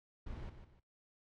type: noise with echo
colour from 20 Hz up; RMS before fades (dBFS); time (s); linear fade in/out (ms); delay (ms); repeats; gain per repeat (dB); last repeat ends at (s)
brown; -45; 0.26-0.5; 10; 150; 2; -9; 0.8
effects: noise-tail reverb RT60 0.2 s tail -20 dB re dry + low-pass 4000 Hz 12 dB/octave